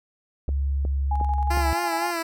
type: tone with pitch glide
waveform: sine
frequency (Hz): 69.3 to 68.82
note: C#2 to C#2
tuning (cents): 0 to -12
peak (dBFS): -21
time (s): 0.48-1.73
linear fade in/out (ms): 0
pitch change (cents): -12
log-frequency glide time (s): 0.84-0.96
type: click train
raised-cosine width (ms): 2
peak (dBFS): -20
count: 4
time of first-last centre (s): 0.49-1.573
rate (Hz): 2.77
type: tone with tremolo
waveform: sine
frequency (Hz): 830.6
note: G#5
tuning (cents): 0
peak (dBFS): -24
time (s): 1.11-2.11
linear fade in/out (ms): 5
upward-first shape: square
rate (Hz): 11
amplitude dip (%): 45
type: tone with vibrato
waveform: 10% pulse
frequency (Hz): 340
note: F4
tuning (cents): -46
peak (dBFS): -17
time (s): 1.5-2.23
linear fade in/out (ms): 10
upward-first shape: sine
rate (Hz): 3.9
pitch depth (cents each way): 52
effects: none